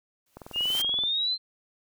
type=noise with exponential growth; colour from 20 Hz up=white; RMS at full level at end=-32 dBFS; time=0.26-0.82 s; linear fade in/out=5 ms; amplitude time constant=120 ms
type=click train; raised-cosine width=1 ms; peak=-27 dBFS; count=15; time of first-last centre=0.37-1.037 s; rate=21 Hz
type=exponential sweep; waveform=sine; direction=up; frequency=2794 to 4152 Hz; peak=-24 dBFS; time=0.53-1.38 s; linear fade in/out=50 ms
effects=none